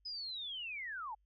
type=linear sweep; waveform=sine; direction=down; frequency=5070 to 808 Hz; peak=-40 dBFS; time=0.05-1.15 s; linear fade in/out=10 ms; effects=added 50 Hz sine -70 dBFS peak until 1.25 s